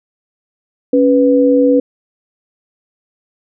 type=tone pair together; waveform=sine; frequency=277.2 / 493.9 Hz; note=C#4 / B4; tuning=0 / 0 cents; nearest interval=minor seventh; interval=1000 cents; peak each=-10 dBFS; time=0.93-1.8 s; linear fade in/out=5 ms; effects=none